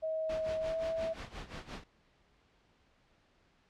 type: tone with pitch glide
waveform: sine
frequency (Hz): 636 to 651.6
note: D#5 to E5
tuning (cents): +38 to -20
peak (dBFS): -32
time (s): 0.02-1.14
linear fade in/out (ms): 20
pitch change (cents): +42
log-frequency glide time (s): 0.58-0.79
type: noise with tremolo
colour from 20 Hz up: pink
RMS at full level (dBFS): -42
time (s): 0.29-1.84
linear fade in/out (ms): 5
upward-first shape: sine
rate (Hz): 5.7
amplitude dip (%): 80
effects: pink hiss -69 dBFS RMS until 3.69 s + low-pass 4000 Hz 12 dB/octave